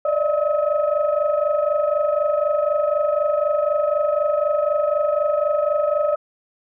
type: tone cluster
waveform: sine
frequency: 580 / 604 / 656 / 1281 Hz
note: D5 / D5 / E5 / E6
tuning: -22 / +48 / -9 / -50 cents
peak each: -21 / -19 / -28 / -26 dBFS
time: 0.05-6.16 s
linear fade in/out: 5 ms
effects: tanh soft clip ceiling -8 dBFS